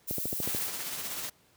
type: noise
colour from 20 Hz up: violet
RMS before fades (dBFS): -34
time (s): 0.07-0.68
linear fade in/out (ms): 20
type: click train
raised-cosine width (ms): 2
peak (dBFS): -21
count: 7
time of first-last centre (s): 0.11-0.548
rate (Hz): 13.7
type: noise with tremolo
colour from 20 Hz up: white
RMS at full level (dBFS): -35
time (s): 0.42-1.3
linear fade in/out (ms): 10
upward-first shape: sine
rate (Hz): 16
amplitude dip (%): 35
effects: pink hiss -64 dBFS RMS until 1.56 s + high-pass 80 Hz 12 dB/octave